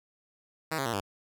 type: tone with pitch steps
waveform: 5% pulse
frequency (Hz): 159.1 / 136.13 / 116.47 / 99.65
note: D#3 / C#3 / A#2 / G2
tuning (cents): +39 / -31 / -1 / +29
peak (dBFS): -18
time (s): 0.71-1.006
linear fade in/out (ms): 10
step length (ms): 74
effects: none